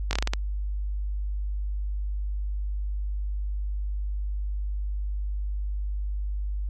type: slowing click train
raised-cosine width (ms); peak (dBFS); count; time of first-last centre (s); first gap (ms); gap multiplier
0.2; -8; 7; 0.11-0.335; 20; 1.25
effects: added 50 Hz sine -26 dBFS peak until 6.69 s + MP3 64 kbps